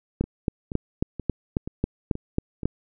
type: two click trains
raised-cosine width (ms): 3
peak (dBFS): -19 / -9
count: 6 / 10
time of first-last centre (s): 0.24-2.632 / 0.21-2.656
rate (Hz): 2.09 / 3.68
effects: none